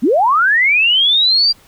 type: linear sweep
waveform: sine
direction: up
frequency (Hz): 196 to 4785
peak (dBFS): -9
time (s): 0.02-1.53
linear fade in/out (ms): 20
effects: pink hiss -48 dBFS RMS until 1.67 s